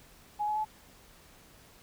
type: tone with pitch steps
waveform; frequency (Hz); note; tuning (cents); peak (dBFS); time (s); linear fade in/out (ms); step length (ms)
sine; 836 / 848.2 / 860.5; G#5 / G#5 / A5; +11 / +36 / -39; -28; 0.39-0.651; 20; 87
effects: pink hiss -57 dBFS RMS until 1.82 s